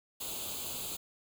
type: noise with comb filter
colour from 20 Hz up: white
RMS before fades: -39 dBFS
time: 0.2-0.97 s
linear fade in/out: 10 ms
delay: 0.27 ms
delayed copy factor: +0.8
effects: none